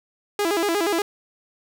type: tone with vibrato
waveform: sawtooth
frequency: 370 Hz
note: F#4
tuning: in tune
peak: -16 dBFS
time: 0.39-1.02 s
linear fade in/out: 2 ms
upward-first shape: square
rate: 8.4 Hz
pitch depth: 180 cents each way
effects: none